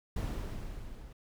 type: noise with level ramp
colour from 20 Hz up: brown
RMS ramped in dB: -32 to -49 dBFS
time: 0.16-1.13 s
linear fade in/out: 5 ms
effects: none